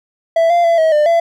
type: tone with pitch steps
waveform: triangle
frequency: 662 / 692 / 673 / 639 / 599 / 674 Hz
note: E5 / F5 / E5 / D#5 / D5 / E5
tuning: +7 / -16 / +36 / +46 / +34 / +38 cents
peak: -7 dBFS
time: 0.36-1.2 s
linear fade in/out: 5 ms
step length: 140 ms
effects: none